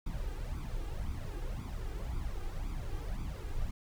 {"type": "noise with flanger", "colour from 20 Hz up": "brown", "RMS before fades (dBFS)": -37, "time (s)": [0.06, 3.71], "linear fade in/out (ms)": 5, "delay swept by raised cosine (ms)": [0.83, 2.53], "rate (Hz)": 1.9, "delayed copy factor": 0.7, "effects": []}